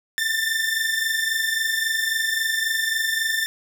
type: tone pair together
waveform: sawtooth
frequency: 1773.3 / 1797 Hz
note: A6 / A6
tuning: +13 / +36 cents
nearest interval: unison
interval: 23 cents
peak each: -21 / -20 dBFS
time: 0.18-3.46 s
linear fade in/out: 0 ms
effects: none